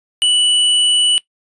square tone, 2960 Hz, F#7, in tune, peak -11 dBFS, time 0.22-1.18 s, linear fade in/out 0 ms, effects noise-tail reverb RT60 0.1 s tail -19 dB re dry + resampled to 24000 Hz

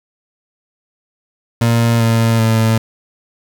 30% pulse tone with pitch steps, 116.54 / 114.27 / 112.05 Hz, A#2 / A#2 / A2, 0 / -34 / +32 cents, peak -8 dBFS, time 1.61-2.78 s, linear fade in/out 5 ms, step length 390 ms, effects 7-bit

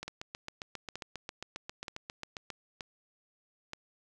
two click trains, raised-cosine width 0.2 ms, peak -22 / -22 dBFS, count 19 / 5, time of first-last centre 0.08-2.503 / 0.03-3.734 s, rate 7.43 / 1.08 Hz, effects none

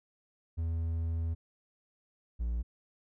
triangle tone pair in turn, 82.41 / 58.27 Hz, E2 / A#1, 0 / 0 cents, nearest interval tritone, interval 600 cents, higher first, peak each -28 dBFS, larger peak neither, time 0.57-1.35 / 2.39-2.63 s, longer first, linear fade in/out 20 ms, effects none

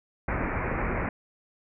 pink low-pass noise, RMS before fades -29 dBFS, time 0.28-1.09 s, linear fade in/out 2 ms, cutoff 2400 Hz, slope 96 dB/octave, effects none

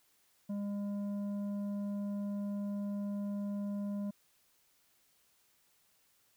triangle tone with tanh clipping, 202.7 Hz, G#3, 42 cents flat, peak -36 dBFS, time 0.49-4.11 s, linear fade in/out 10 ms, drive 12 dB, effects white hiss -71 dBFS RMS until 6.36 s

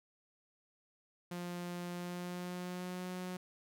sawtooth tone with pitch glide, 175.9 to 182.21 Hz, F3 to F#3, +13 to -26 cents, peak -36 dBFS, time 1.31-3.37 s, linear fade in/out 5 ms, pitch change +61 cents, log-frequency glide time 1.92-3.1 s, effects none

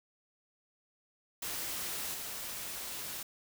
white noise with level steps, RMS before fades -38 / -41 dBFS, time 1.42-3.23 s, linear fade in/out 5 ms, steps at 2.14 s, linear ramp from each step 2 ms, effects none

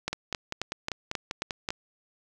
two click trains, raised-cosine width 0.2 ms, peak -12 / -14 dBFS, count 7 / 9, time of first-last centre 0.08-1.689 / 0.13-1.705 s, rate 3.73 / 5.08 Hz, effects none

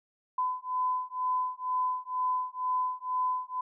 sine beating tone pair, 1009 / 1011.1 Hz, B5 / B5, +37 / +40 cents, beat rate 2.1 Hz, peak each -31 dBFS, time 0.38-3.61 s, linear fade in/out 5 ms, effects none

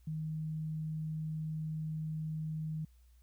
sine tone, 156.5 Hz, D#3, 10 cents sharp, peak -35 dBFS, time 0.07-2.85 s, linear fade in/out 5 ms, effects added 60 Hz sine -59 dBFS peak until 3.22 s + white hiss -75 dBFS RMS until 3.22 s

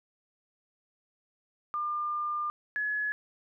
sine tone pair in turn, 1200 / 1697.1 Hz, D6 / G#6, +37 / +37 cents, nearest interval tritone, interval 600 cents, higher second, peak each -29 / -28 dBFS, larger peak second, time 1.74-2.5 / 2.76-3.12 s, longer first, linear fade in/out 0 ms, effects none

